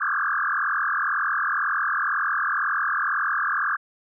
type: tone with frequency modulation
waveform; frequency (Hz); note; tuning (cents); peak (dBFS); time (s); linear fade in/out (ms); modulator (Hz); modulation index
sine; 1396.9; F6; 0; -21; 0-3.77; 20; 42; 6.6
effects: none